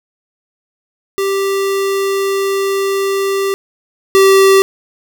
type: tone pair in turn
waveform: square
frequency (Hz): 392 / 387.9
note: G4 / G4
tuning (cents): 0 / -18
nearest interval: unison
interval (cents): 18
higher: first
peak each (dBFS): -14 / -6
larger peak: second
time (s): 1.18-3.54 / 4.15-4.62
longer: first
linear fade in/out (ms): 0
effects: none